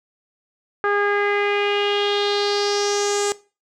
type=tone with low-pass filter sweep; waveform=sawtooth; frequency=408 Hz; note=G#4; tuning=31 cents flat; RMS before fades=-21 dBFS; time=0.84-3.32 s; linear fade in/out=0 ms; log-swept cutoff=1500 to 7800 Hz; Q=3.9; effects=noise-tail reverb RT60 0.3 s tail -18 dB re dry